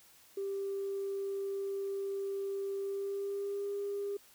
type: tone with pitch glide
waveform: sine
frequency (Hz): 394 to 403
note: G4 to G4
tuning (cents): +9 to +48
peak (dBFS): -33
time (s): 0.37-4.17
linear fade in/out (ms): 5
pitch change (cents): +39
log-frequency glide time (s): 2.81-3.71
effects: tanh soft clip ceiling -29 dBFS + white hiss -61 dBFS RMS until 4.34 s